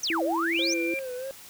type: exponential two-way sweep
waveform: sine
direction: down then up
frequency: 6500 to 493.9 to 6500 Hz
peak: -25 dBFS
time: 0.03-0.74 s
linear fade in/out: 5 ms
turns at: 0.23 s
type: tone with pitch glide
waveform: sine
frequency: 329.6 to 335.6 Hz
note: E4 to E4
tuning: 0 to +31 cents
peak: -27 dBFS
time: 0.1-0.94 s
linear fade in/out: 2 ms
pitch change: +31 cents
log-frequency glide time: 0.22-0.68 s
type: tone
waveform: sine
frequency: 2369 Hz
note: D7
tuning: 14 cents sharp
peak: -29 dBFS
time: 0.54-0.99 s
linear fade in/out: 0 ms
type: tone with vibrato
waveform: triangle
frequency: 518 Hz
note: C5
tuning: 17 cents flat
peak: -30 dBFS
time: 0.59-1.31 s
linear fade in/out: 0 ms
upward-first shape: sine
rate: 3.2 Hz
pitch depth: 74 cents each way
effects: tanh soft clip ceiling -13 dBFS + white hiss -47 dBFS RMS until 1.49 s